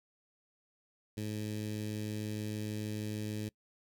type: tone with notch filter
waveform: 15% pulse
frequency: 106.6 Hz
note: G#2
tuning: 46 cents sharp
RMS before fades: -38 dBFS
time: 1.17-3.49 s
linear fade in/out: 5 ms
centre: 1100 Hz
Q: 0.54
effects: noise-tail reverb RT60 0.1 s tail -24 dB re dry